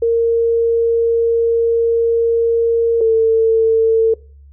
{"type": "tone pair in turn", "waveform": "sine", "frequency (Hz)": [462.2, 449], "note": ["A#4", "A4"], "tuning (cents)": [-15, 35], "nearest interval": "minor second", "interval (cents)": 50, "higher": "first", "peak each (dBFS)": [-11, -9], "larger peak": "second", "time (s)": [[0.02, 3.01], [3.01, 4.14]], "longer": "first", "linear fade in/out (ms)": 5, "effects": ["noise-tail reverb RT60 0.4 s tail -22 dB re dry", "added 70 Hz sine -39 dBFS peak until 4.52 s"]}